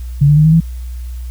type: tone with pitch steps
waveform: sine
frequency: 142.9 / 147.94 / 153.16 / 158.56 / 164.15 Hz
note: D3 / D3 / D#3 / D#3 / E3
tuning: -47 / +13 / -27 / +33 / -7 cents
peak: -5 dBFS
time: 0.21-0.605 s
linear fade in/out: 10 ms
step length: 79 ms
effects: added 61 Hz sine -22 dBFS peak until 1.3 s + white hiss -46 dBFS RMS until 1.3 s